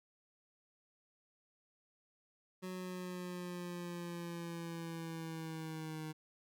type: linear sweep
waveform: 25% pulse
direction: down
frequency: 185 to 155.56 Hz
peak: -38 dBFS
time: 2.62-6.13 s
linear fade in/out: 20 ms
effects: none